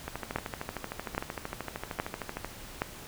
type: two click trains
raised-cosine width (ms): 0.5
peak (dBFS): -19 / -13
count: 32 / 4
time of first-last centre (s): 0.08-2.446 / 0.36-2.819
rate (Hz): 13.1 / 1.22
effects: pink hiss -46 dBFS RMS until 3.07 s